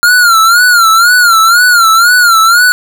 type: tone with vibrato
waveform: square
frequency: 1396.9 Hz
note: F6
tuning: in tune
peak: -4 dBFS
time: 0.03-2.72 s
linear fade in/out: 0 ms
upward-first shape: sine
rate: 2 Hz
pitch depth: 110 cents each way
effects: none